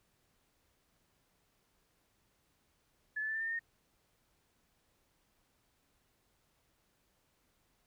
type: tone with pitch steps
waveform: sine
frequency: 1720 / 1740 / 1760.2 / 1780.7 / 1801.3 / 1822.3 / 1843.5 Hz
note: A6 / A6 / A6 / A6 / A6 / A#6 / A#6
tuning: -40 / -20 / 0 / +20 / +40 / -40 / -20 cents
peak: -34 dBFS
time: 3.16-3.594 s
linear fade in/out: 10 ms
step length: 62 ms
effects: pink hiss -75 dBFS RMS until 7.86 s